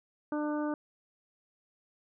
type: harmonic tone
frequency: 298.9 Hz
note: D4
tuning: 31 cents sharp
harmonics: 1 / 2 / 3 / 4 / 5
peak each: -31 / -37 / -41 / -43 / -45 dBFS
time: 0.32-0.74 s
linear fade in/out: 2 ms
effects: none